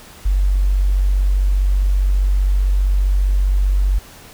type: tone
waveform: sine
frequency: 47.6 Hz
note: F#1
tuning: 50 cents sharp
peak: -12 dBFS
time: 0.25-3.99 s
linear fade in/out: 10 ms
effects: pink hiss -41 dBFS RMS until 4.33 s

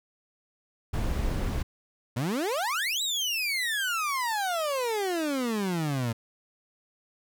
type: noise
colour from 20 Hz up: brown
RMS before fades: -28 dBFS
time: 0.93-1.63 s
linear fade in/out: 10 ms
type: exponential two-way sweep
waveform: 30% pulse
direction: up then down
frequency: 111.3 to 3951 to 111.3 Hz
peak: -24 dBFS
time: 2.16-6.13 s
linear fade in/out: 10 ms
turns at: 3.02 s
effects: none

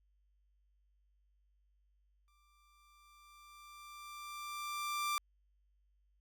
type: tone with exponential growth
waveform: sawtooth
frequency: 1181 Hz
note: D6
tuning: 9 cents sharp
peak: -29 dBFS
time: 2.28-5.18 s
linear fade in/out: 0 ms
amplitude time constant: 630 ms
effects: added 50 Hz sine -70 dBFS peak until 6.2 s

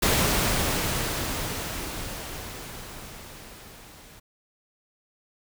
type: noise with level ramp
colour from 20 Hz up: pink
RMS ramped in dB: -21 to -49 dBFS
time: 0.02-4.2 s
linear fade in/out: 10 ms
effects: none

